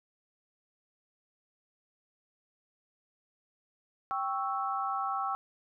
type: chord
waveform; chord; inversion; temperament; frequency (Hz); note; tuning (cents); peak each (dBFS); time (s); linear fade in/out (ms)
sine; C# diminished; second; equal; 784 / 1108.7 / 1318.5; G5 / C#6 / E6; 0 / 0 / 0; -34 / -35 / -34; 4.11-5.35; 0
effects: none